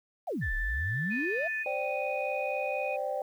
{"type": "exponential two-way sweep", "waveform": "sine", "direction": "down then up", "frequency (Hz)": [830.6, 32.7, 703], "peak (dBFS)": -30, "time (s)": [0.27, 1.48], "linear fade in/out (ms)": 10, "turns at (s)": 0.54}
{"type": "tone with vibrato", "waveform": "sine", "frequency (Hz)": 1760, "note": "A6", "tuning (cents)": 0, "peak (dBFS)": -31, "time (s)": [0.41, 1.64], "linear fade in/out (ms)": 20, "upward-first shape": "triangle", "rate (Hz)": 11, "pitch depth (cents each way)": 12}
{"type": "tone", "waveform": "sine", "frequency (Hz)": 2484, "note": "D#7", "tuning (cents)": -3, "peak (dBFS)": -35, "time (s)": [1.1, 2.97], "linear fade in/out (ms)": 20}
{"type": "chord", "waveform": "sine", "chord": "C suspended second", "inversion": "none", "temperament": "equal with one note detuned", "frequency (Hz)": [523.3, 587.3, 781.3], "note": ["C5", "D5", "G5"], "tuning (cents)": [0, 0, -6], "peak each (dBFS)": [-34, -33, -35], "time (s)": [1.66, 3.22], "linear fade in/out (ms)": 2}
{"effects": ["tanh soft clip ceiling -19 dBFS", "10-bit"]}